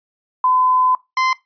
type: tone pair in turn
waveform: sine / 30% pulse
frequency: 1016 / 1036.7 Hz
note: B5 / C6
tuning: +49 / -16 cents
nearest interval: unison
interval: 35 cents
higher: second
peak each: -12 dBFS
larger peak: neither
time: 0.44-0.95 / 1.17-1.33 s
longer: first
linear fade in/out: 2 ms
effects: noise-tail reverb RT60 0.2 s tail -20 dB re dry + resampled to 11025 Hz